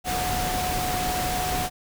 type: tone in noise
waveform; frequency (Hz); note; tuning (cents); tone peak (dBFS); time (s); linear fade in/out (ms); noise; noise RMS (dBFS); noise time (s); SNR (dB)
sine; 731; F#5; -21; -27; 0.04-1.7; 50; pink; -28; 0.04-1.7; -2
effects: none